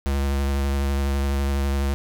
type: tone with vibrato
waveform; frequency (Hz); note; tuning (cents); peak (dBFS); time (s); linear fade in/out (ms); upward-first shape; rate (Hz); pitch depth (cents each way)
square; 69.3; C#2; 0; -21; 0.06-1.94; 0; sine; 12; 22
effects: none